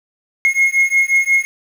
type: beating tone pair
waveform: triangle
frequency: 2156 / 2161.6 Hz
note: C#7 / C#7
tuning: -49 / -44 cents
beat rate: 5.6 Hz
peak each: -13 dBFS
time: 0.45-1.45 s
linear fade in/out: 0 ms
effects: 7-bit